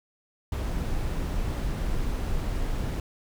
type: noise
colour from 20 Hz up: brown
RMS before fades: -28 dBFS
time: 0.52-3 s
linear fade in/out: 2 ms
effects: none